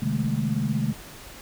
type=tone cluster; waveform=sine; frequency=130.6 / 152.4 / 205.7 / 221.7 Hz; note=C3 / D#3 / G#3 / A3; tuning=-3 / -36 / -16 / +13 cents; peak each=-28 dBFS; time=0.02-0.93 s; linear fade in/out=5 ms; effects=pink hiss -43 dBFS RMS until 1.41 s